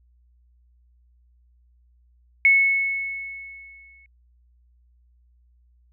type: tone with exponential decay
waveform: sine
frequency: 2200 Hz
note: C#7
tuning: 14 cents flat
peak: -11 dBFS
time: 2.45-4.06 s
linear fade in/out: 1 ms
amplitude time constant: 350 ms
effects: added 60 Hz sine -56 dBFS peak until 5.92 s